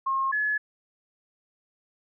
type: tone pair in turn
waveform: sine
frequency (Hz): 1074 / 1704.9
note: C6 / G#6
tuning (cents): +45 / +45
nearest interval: minor sixth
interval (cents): 800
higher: second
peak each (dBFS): -23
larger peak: neither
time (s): 0.06-0.32 / 0.32-0.58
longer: neither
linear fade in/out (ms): 10
effects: none